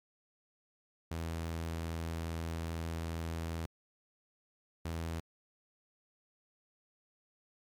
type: tone bursts at uneven times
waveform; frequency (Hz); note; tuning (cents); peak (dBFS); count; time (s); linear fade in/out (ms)
sawtooth; 82.41; E2; 0; -32; 2; 1.11-3.66 / 4.85-5.2; 5
effects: MP3 96 kbps